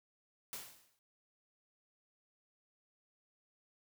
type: noise with exponential decay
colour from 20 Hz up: white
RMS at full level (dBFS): -42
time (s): 0.53-0.99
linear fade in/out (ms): 1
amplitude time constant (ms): 99
effects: none